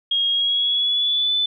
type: tone with pitch glide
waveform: sine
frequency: 3268 to 3503 Hz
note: G#7 to A7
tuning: -29 to -8 cents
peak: -17 dBFS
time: 0.11-1.46 s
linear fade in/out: 5 ms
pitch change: +121 cents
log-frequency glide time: 0.3-1.35 s
effects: none